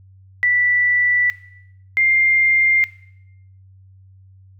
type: tone pair in turn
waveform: sine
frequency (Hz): 1967 / 2106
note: B6 / C7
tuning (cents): -7 / +11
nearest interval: minor second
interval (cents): 118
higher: second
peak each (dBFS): -13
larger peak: neither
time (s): 0.43-1.3 / 1.97-2.84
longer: neither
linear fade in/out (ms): 0
effects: noise-tail reverb RT60 0.8 s tail -17 dB re dry + added 95 Hz sine -44 dBFS peak until 4.59 s